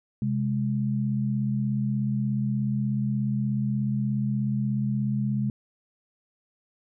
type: tone pair together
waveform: sine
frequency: 130.6 / 207.3 Hz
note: C3 / G#3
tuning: -3 / -3 cents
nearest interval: minor sixth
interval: 800 cents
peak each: -26 dBFS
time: 0.22-5.5 s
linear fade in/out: 2 ms
effects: none